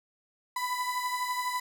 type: beating tone pair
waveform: 35% pulse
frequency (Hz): 993 / 1005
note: B5 / B5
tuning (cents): +9 / +30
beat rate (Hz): 12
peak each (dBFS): -29 / -34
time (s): 0.56-1.6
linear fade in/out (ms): 5
effects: none